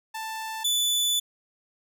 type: tone pair in turn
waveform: sawtooth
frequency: 884 / 3481 Hz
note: A5 / A7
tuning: +8 / -19 cents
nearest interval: 2 octaves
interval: 2373 cents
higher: second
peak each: -28 / -19 dBFS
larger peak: second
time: 0.14-0.64 / 0.64-1.2 s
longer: second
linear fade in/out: 10 ms
effects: none